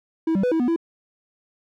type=tone with pitch steps; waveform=triangle; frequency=324.2 / 193.8 / 497.1 / 324.1 / 245.3 / 333.3 Hz; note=E4 / G3 / B4 / E4 / B3 / E4; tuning=-29 / -20 / +11 / -29 / -12 / +19 cents; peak=-16 dBFS; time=0.27-0.762 s; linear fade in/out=5 ms; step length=82 ms; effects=none